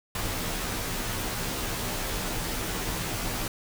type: noise with comb filter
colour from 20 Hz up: pink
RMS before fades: -31 dBFS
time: 0.15-3.48 s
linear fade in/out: 2 ms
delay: 14 ms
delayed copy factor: -0.9
effects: none